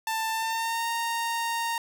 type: tone with pitch glide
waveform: sawtooth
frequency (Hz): 889 to 925.7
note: A5 to A#5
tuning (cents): +18 to -12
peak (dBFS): -23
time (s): 0.07-1.78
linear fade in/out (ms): 2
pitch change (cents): +70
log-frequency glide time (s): 0.31-0.88
effects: none